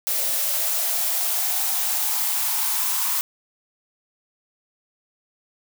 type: noise with high-pass filter sweep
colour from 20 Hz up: blue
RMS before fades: -23 dBFS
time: 0.07-3.21 s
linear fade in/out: 0 ms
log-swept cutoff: 560 to 1000 Hz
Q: 5
effects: none